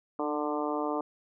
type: harmonic tone with a mistuned harmonic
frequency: 148.5 Hz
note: D3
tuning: 20 cents sharp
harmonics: 2 / 3 / 4 / 5 / 6 / 7 / 8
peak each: -33 / -35 / -36 / -37 / -38 / -38 / -39 dBFS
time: 0.19-1.01 s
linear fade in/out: 2 ms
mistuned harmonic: 2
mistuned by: +25 cents
effects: none